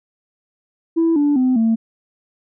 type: tone with pitch steps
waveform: sine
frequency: 330 / 290.6 / 255.9 / 225.4 Hz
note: E4 / D4 / C4 / A3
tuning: +2 / -18 / -38 / +42 cents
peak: -11 dBFS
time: 0.96-1.76 s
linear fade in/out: 20 ms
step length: 200 ms
effects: tanh soft clip ceiling -10 dBFS